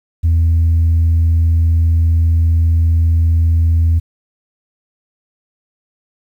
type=tone; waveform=sine; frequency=82.5 Hz; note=E2; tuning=2 cents sharp; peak=-7 dBFS; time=0.23-4 s; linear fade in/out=20 ms; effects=tanh soft clip ceiling -7 dBFS + 8-bit